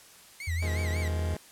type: tone with vibrato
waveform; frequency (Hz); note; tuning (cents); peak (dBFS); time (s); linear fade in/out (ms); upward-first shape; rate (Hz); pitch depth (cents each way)
40% pulse; 2093; C7; 0; -36; 0.4-1.08; 2; sine; 5.5; 160
type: tone with pitch glide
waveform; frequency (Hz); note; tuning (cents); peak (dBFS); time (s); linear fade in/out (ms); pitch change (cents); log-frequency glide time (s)
sine; 83.8 to 82.74; E2 to E2; +29 to +7; -27; 0.47-1.35; 10; -22; 0.86-0.99
type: chord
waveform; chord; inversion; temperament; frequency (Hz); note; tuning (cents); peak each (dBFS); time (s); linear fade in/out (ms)
15% pulse; F half-diminished seventh; second; just; 125.72 / 157.15 / 174.61 / 209.5; Cb3 / Eb3 / F3 / Ab3; +31 / +18 / 0 / +15; -38 / -36 / -38 / -33; 0.62-1.37; 5
effects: white hiss -53 dBFS RMS until 1.51 s + low-pass 12000 Hz 12 dB/octave